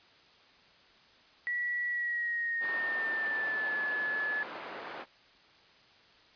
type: tone with pitch glide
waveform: sine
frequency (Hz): 1939 to 1717.5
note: B6 to A6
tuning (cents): -32 to -42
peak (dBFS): -30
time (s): 1.47-4.43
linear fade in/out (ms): 0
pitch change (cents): -210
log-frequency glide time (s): 1.89-3.79
type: band-pass noise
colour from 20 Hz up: white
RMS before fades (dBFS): -43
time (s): 2.6-5.06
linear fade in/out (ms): 50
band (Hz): 320 to 1400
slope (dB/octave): 12
effects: white hiss -60 dBFS RMS until 6.35 s + resampled to 11025 Hz